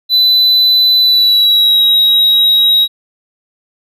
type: tone with pitch glide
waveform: triangle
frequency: 4000 to 3824 Hz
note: B7 to A#7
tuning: +21 to +43 cents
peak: -5 dBFS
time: 0.09-2.88 s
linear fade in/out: 50 ms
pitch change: -78 cents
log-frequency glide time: 1-1.84 s
effects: none